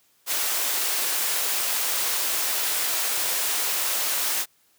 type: high-pass noise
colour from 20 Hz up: white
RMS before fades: -25 dBFS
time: 0.26-4.46 s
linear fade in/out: 50 ms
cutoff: 450 Hz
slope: 12 dB/octave
effects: white hiss -63 dBFS RMS until 4.78 s + high-pass 80 Hz 12 dB/octave